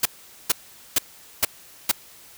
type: noise bursts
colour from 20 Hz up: white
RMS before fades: -18 dBFS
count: 5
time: 0.03-1.915 s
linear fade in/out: 5 ms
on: 25 ms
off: 440 ms
effects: white hiss -48 dBFS RMS until 2.37 s